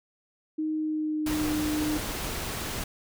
sine tone with pitch glide, 311.1 to 303.8 Hz, D#4 to D#4, 0 to -41 cents, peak -26 dBFS, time 0.58-1.98 s, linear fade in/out 10 ms, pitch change -41 cents, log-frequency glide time 0.74-1.51 s
pink noise, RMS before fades -33 dBFS, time 1.26-2.84 s, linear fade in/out 5 ms
effects none

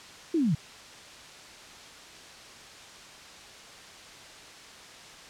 sine linear sweep, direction down, 352.2 to 130.81 Hz, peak -22 dBFS, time 0.34-0.55 s, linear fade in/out 5 ms, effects white hiss -47 dBFS RMS until 5.29 s + low-pass 6000 Hz 12 dB/octave

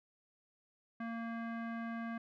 square tone with low-pass filter, 230 Hz, A#3, 23 cents flat, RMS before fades -41 dBFS, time 1-2.18 s, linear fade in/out 5 ms, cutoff 1700 Hz, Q 2.3, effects none

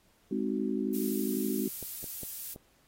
sine chord, Ab dominant seventh, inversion none, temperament just, 207.7 / 259.6 / 311.5 / 373.8 Hz, Ab3 / C4 / Eb4 / Gb4, 0 / -13 / +2 / +18 cents, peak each -33 / -33 / -36 / -35 dBFS, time 0.31-1.68 s, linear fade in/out 5 ms
violet noise, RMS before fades -38 dBFS, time 0.93-2.55 s, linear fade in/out 20 ms
clicks, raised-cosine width 2 ms, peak -32 dBFS, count 4, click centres 1.827 / 2.042 / 2.233 / 2.561 s
effects pink hiss -67 dBFS RMS until 2.87 s + AAC 48 kbps

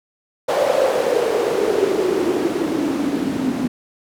white noise with band-pass filter sweep, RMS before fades -19 dBFS, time 0.48-3.68 s, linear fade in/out 10 ms, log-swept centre 590 to 240 Hz, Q 7, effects none

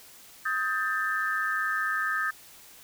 sine tone cluster, 1260 / 1584 / 1779 Hz, D#6 / G6 / A6, +21 / +18 / +19 cents, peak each -30 dBFS, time 0.45-2.31 s, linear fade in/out 10 ms, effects white hiss -51 dBFS RMS until 2.83 s

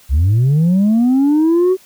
sine linear sweep, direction up, 61.74 to 380.8 Hz, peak -7 dBFS, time 0.09-1.77 s, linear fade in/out 50 ms, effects tanh soft clip ceiling -8 dBFS + white hiss -47 dBFS RMS until 1.85 s

